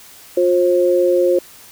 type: tone pair together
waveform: sine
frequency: 355.9 / 533.2 Hz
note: F4 / C5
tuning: +33 / +33 cents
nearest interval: perfect fifth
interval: 700 cents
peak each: -14 dBFS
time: 0.37-1.39 s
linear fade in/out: 5 ms
effects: white hiss -42 dBFS RMS until 1.71 s